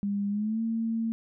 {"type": "tone with pitch glide", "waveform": "sine", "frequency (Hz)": [201.7, 226.4], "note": ["G3", "A3"], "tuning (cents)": [50, 50], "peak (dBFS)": -26, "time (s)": [0.03, 1.12], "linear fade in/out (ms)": 0, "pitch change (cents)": 200, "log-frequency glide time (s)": [0.29, 0.61], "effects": []}